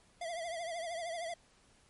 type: tone with vibrato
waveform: square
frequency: 674 Hz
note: E5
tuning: 38 cents sharp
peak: -38 dBFS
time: 0.21-1.34 s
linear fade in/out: 5 ms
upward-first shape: triangle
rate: 13 Hz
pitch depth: 99 cents each way
effects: pink hiss -66 dBFS RMS until 1.89 s + MP3 48 kbps